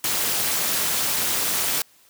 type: noise with amplitude modulation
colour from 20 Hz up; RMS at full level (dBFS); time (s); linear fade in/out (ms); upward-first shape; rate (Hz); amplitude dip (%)
white; -20; 0.04-1.82; 2; sine; 270; 70
effects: white hiss -56 dBFS RMS until 2.09 s + high-pass 80 Hz 12 dB/octave